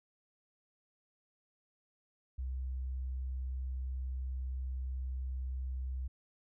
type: tone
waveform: sine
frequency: 64.5 Hz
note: C2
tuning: 24 cents flat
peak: -35 dBFS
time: 2.38-6.08 s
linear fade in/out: 10 ms
effects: none